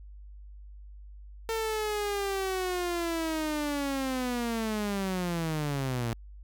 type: linear sweep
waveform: sawtooth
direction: down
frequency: 452.6 to 112.8 Hz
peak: -25 dBFS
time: 1.49-6.13 s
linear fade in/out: 0 ms
effects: added 50 Hz sine -44 dBFS peak until 6.43 s